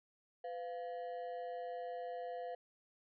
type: ring-modulated tone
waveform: triangle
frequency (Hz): 601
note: D5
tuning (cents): +40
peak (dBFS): -36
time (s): 0.44-2.55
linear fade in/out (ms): 5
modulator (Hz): 97.3
effects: resampled to 11025 Hz